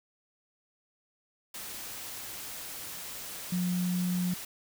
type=tone in noise; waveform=sine; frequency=179.5 Hz; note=F3; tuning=48 cents sharp; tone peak=-27 dBFS; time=3.52-4.34 s; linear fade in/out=5 ms; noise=white; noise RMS=-41 dBFS; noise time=1.54-4.45 s; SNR=+11 dB; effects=none